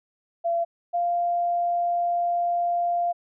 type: tone pair in turn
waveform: sine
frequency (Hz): 680 / 695.9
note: F5 / F5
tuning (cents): -46 / -6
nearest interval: unison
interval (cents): 40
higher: second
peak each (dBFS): -21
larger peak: neither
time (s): 0.44-0.65 / 0.93-3.13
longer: second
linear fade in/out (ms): 20
effects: none